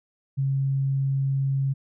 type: tone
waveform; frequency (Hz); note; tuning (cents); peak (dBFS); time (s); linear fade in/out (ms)
sine; 136.2; C#3; -30; -21; 0.37-1.74; 20
effects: none